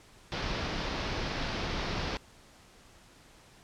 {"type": "low-pass noise", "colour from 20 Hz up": "pink", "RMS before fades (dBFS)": -34, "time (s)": [0.32, 2.17], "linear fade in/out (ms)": 0, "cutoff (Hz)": 5500, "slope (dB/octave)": 48, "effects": ["pink hiss -57 dBFS RMS until 3.63 s", "low-pass 9000 Hz 12 dB/octave"]}